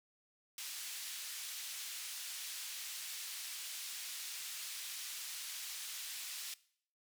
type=band-pass noise; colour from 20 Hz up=pink; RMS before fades=-45 dBFS; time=0.58-6.54 s; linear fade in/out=2 ms; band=3000 to 16000 Hz; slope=12 dB/octave; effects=noise-tail reverb RT60 0.6 s tail -20 dB re dry